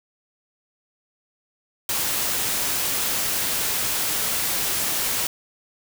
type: noise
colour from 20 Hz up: white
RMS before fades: -24 dBFS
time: 1.89-5.27 s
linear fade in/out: 2 ms
effects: none